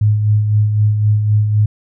sine tone with tremolo, 105.8 Hz, G#2, 33 cents sharp, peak -8 dBFS, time 0.01-1.66 s, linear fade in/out 5 ms, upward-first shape sine, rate 3.9 Hz, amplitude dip 45%, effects none

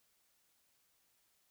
silence, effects white hiss -75 dBFS RMS until 1.5 s

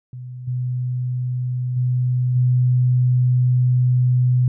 sine tone with level steps, 125.3 Hz, B2, 25 cents sharp, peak -30 / -20 / -16 / -13 dBFS, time 0.13-4.48 s, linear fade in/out 2 ms, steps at 0.47 / 1.76 / 2.35 s, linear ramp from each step 10 ms, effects none

